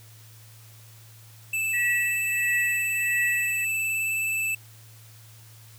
square tone with vibrato, 2637 Hz, E7, in tune, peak -25 dBFS, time 1.53-4.55 s, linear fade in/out 5 ms, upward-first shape square, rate 19 Hz, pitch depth 9 cents each way
sine tone with tremolo, 1935 Hz, B6, 36 cents flat, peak -22 dBFS, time 1.73-3.65 s, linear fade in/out 10 ms, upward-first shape triangle, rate 1.5 Hz, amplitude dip 85%
effects added 111 Hz sine -48 dBFS peak until 5.78 s + white hiss -53 dBFS RMS until 5.78 s

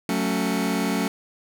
sawtooth chord, F# minor, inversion none, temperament just, 185 / 222 / 277.5 Hz, F#3 / A3 / C#4, 0 / +16 / +2 cents, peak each -22 dBFS, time 0.09-1.08 s, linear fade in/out 2 ms, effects none

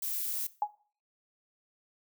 violet noise, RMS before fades -34 dBFS, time 0.02-0.47 s, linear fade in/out 5 ms
sine tone with exponential decay, 834 Hz, G#5, 7 cents sharp, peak -22 dBFS, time 0.62-0.73 s, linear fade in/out 2 ms, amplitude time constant 22 ms
effects noise-tail reverb RT60 0.4 s tail -18 dB re dry

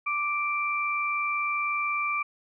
sine tone pair together, 1174.7 / 2349 Hz, D6 / D7, 0 / 0 cents, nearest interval octave, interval 1200 cents, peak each -28 dBFS, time 0.06-2.23 s, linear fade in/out 10 ms, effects none

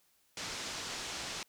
white low-pass noise, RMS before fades -41 dBFS, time 0.37-1.43 s, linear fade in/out 2 ms, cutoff 6700 Hz, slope 24 dB/octave, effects white hiss -71 dBFS RMS until 1.48 s

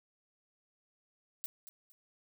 violet noise with echo, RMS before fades -39 dBFS, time 1.44-1.46 s, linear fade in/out 0 ms, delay 230 ms, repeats 2, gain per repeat -11 dB, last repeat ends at 1.92 s, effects none

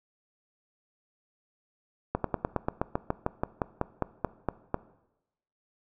slowing click train, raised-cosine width 1 ms, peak -12 dBFS, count 17, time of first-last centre 2.15-4.744 s, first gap 93 ms, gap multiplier 1.07, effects noise-tail reverb RT60 0.9 s tail -18 dB re dry

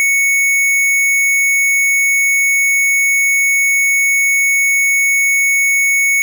square tone, 2217 Hz, C#7, in tune, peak -11 dBFS, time 0-6.22 s, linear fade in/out 0 ms, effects none

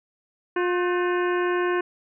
harmonic tone with a mistuned harmonic, 355.6 Hz, F4, 31 cents sharp, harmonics 1 / 2 / 3 / 4 / 5 / 6 / 7 / 8, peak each -22 / -34 / -29 / -32 / -33 / -44 / -39 / -44 dBFS, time 0.56-1.81 s, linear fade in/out 5 ms, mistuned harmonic 4, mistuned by +110 cents, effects none

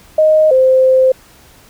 sine tone pair in turn, 622.3 / 520.4 Hz, D#5 / C5, 0 / -9 cents, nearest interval minor third, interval 309 cents, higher first, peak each -6 dBFS, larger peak neither, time 0.18-0.51 / 0.51-1.12 s, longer second, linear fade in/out 5 ms, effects pink hiss -44 dBFS RMS until 1.69 s

